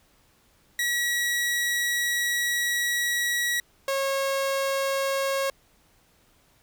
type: tone pair in turn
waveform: sawtooth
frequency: 1922 / 545 Hz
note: B6 / C#5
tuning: -48 / -29 cents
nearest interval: octave + minor seventh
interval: 2181 cents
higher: first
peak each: -20 dBFS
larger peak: neither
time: 0.79-3.6 / 3.88-5.5 s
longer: first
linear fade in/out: 2 ms
effects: pink hiss -62 dBFS RMS until 6.62 s